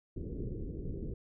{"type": "low-pass noise", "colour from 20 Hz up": "pink", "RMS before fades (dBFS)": -39, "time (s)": [0.16, 1.14], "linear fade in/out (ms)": 5, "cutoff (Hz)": 450, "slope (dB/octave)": 48, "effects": []}